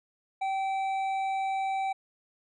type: tone with hard clipping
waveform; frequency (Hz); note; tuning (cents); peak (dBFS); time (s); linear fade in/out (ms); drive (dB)
sine; 773; G5; -24; -29; 0.41-1.93; 10; 7
effects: resampled to 22050 Hz